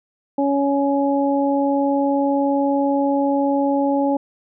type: harmonic tone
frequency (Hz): 279.6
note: C#4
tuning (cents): +15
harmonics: 1 / 2 / 3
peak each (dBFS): -18 / -21 / -23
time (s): 0.38-4.17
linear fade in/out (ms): 5
effects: none